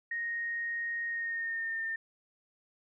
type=tone with pitch glide; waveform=sine; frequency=1864.7 to 1808.5 Hz; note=A#6 to A6; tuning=0 to +47 cents; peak=-32 dBFS; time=0.11-1.96 s; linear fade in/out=5 ms; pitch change=-53 cents; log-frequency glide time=1.07-1.84 s; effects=none